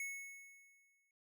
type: tone with exponential decay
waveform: square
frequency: 2200 Hz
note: C#7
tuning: 14 cents flat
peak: -40 dBFS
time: 0-1.11 s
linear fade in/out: 2 ms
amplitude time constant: 240 ms
effects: none